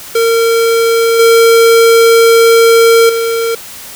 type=tone with level steps; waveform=square; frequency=458.7 Hz; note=A#4; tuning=28 cents flat; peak=-8 / -4 / -12 dBFS; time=0.15-3.55 s; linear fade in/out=5 ms; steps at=1.19 / 3.09 s; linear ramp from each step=5 ms; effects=white hiss -29 dBFS RMS until 3.95 s